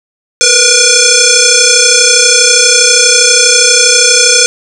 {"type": "tone with frequency modulation", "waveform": "sine", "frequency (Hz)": 498.2, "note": "B4", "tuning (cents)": 15, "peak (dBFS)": -3, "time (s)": [0.41, 4.46], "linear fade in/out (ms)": 0, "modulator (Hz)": 964, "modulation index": 7.6, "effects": []}